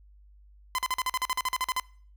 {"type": "tone bursts", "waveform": "sawtooth", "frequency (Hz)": 1022, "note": "C6", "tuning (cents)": -41, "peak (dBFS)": -22, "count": 14, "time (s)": [0.75, 1.798], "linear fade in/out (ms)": 0, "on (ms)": 34, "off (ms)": 44, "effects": ["noise-tail reverb RT60 0.5 s tail -24 dB re dry", "added 50 Hz sine -52 dBFS peak until 2.16 s"]}